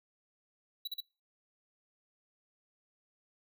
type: tone bursts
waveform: square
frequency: 3930 Hz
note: B7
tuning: 9 cents flat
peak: -36 dBFS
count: 3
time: 0.85-1.005 s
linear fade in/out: 5 ms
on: 25 ms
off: 40 ms
effects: noise-tail reverb RT60 0.3 s tail -23 dB re dry